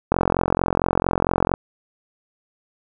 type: click train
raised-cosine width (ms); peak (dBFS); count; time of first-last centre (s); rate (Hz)
1; -3; 64; 0.12-1.539; 44.4
effects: none